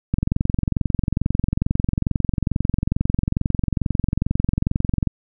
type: click train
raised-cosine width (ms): 5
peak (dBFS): -6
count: 111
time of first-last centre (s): 0.14-5.073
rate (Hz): 22.3
effects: none